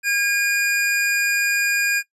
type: tone pair together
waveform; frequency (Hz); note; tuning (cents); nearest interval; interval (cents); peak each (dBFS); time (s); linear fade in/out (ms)
square; 1626 / 2436; G#6 / D#7; -37 / -37; perfect fifth; 700; -21; 0.03-2.03; 50
effects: noise-tail reverb RT60 0.1 s tail -18 dB re dry + resampled to 32000 Hz